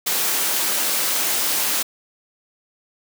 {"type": "high-pass noise", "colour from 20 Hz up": "white", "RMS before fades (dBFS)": -21, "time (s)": [0.06, 1.83], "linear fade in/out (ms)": 10, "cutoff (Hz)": 240, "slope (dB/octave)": 12, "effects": []}